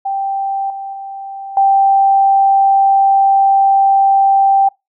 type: tone with level steps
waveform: sine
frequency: 784 Hz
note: G5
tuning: in tune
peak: -15 / -22 / -24 / -7 dBFS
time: 0.05-4.69 s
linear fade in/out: 10 ms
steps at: 0.7 / 0.93 / 1.57 s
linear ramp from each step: 2 ms
effects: noise-tail reverb RT60 0.2 s tail -23 dB re dry